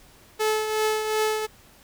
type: tone with tremolo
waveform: sawtooth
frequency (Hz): 432.5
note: A4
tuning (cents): -30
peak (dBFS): -16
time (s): 0.39-1.47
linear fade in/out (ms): 20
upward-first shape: triangle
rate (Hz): 2.7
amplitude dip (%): 55
effects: pink hiss -53 dBFS RMS until 1.83 s